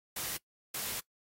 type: noise bursts at uneven times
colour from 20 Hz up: white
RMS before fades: -37 dBFS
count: 2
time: 0.16-0.37 / 0.74-1 s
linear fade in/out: 5 ms
effects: noise-tail reverb RT60 0.1 s tail -21 dB re dry + AAC 48 kbps